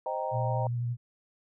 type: chord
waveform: sine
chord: C minor seventh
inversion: none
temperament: equal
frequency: 523.3 / 622.3 / 784 / 932.3 Hz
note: C5 / Eb5 / G5 / Bb5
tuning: 0 / 0 / 0 / 0 cents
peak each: -35 dBFS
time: 0.06-0.67 s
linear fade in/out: 2 ms
type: tone with vibrato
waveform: sine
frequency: 120 Hz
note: B2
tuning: 49 cents flat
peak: -28 dBFS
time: 0.31-0.97 s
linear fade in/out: 50 ms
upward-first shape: triangle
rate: 12 Hz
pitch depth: 25 cents each way
effects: none